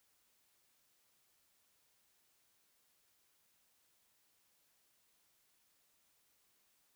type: silence
effects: white hiss -75 dBFS RMS until 6.95 s

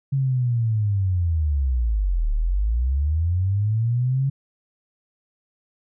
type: linear two-way sweep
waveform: sine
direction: down then up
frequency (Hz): 138.59 to 35.48 to 138.59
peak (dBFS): -18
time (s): 0.12-4.3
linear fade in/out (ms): 10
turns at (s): 2.32
effects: none

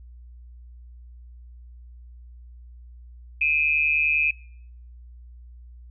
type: tone pair together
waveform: sine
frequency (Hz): 2411 / 2561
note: D7 / D#7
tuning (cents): +45 / +49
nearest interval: minor second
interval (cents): 104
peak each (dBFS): -22 / -21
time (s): 3.41-4.31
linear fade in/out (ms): 5
effects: noise-tail reverb RT60 0.7 s tail -25 dB re dry + added 60 Hz sine -42 dBFS peak until 5.9 s

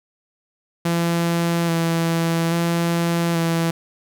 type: tone with vibrato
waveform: sawtooth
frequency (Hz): 167.8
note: E3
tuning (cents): +31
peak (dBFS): -14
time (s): 0.85-3.71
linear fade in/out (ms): 5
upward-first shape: square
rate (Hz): 0.6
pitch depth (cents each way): 17
effects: none

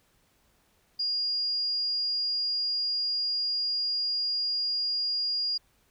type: tone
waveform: sine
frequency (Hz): 4840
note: D#8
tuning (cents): -49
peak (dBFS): -26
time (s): 0.99-5.58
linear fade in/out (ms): 10
effects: pink hiss -67 dBFS RMS until 5.9 s

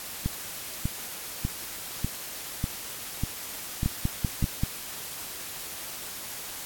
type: two click trains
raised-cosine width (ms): 5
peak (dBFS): -12 / -14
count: 5 / 8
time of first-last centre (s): 3.86-4.635 / 0.26-4.427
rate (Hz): 5.16 / 1.68
effects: white hiss -38 dBFS RMS until 6.65 s + AAC 64 kbps

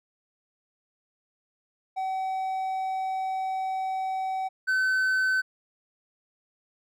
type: tone pair in turn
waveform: triangle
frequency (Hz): 760 / 1523.1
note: F#5 / F#6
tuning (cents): +46 / +50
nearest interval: octave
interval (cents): 1204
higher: second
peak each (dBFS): -25 / -20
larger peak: second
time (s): 1.96-4.49 / 4.67-5.42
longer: first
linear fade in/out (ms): 20
effects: none

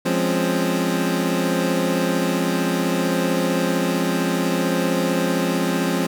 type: chord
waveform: 25% pulse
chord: Db major seventh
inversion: first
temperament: equal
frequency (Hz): 174.61 / 207.7 / 261.6 / 277.2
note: F3 / Ab3 / C4 / Db4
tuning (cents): 0 / 0 / 0 / 0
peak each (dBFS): -19 / -22 / -20 / -23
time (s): 0.05-6.07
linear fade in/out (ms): 10
effects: none

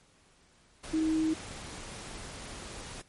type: tone in noise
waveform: sine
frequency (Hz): 316.8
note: D#4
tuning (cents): +31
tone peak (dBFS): -25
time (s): 0.93-1.34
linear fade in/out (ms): 10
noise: pink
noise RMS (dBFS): -43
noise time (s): 0.83-3.02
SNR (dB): +15
effects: pink hiss -63 dBFS RMS until 3.08 s + MP3 48 kbps

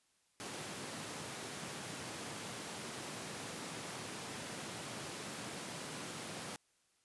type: high-pass noise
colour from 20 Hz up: pink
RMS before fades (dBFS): -45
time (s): 0.4-6.56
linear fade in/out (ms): 0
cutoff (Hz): 120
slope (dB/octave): 24
effects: white hiss -75 dBFS RMS until 7.04 s + resampled to 24000 Hz

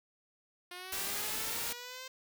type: linear sweep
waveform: 5% pulse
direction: up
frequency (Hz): 353.3 to 523.3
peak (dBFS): -32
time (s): 0.71-2.08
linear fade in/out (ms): 5
type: noise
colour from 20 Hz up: white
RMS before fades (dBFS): -37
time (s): 0.92-1.73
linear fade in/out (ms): 5
effects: none

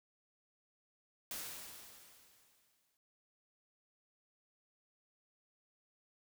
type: noise with exponential decay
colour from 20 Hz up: white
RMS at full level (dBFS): -42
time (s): 1.31-2.97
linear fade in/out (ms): 1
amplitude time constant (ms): 360
effects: none

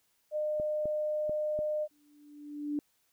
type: tone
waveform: sine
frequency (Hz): 607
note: D#5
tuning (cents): -43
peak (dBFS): -29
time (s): 0.31-1.88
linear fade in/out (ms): 50
type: clicks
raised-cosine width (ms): 2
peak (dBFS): -28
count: 4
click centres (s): 0.599 / 0.856 / 1.295 / 1.59
type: tone with exponential growth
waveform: sine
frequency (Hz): 293.7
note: D4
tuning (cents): 0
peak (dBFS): -28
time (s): 1.91-2.79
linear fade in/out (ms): 1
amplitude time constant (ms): 190
effects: white hiss -73 dBFS RMS until 3.12 s

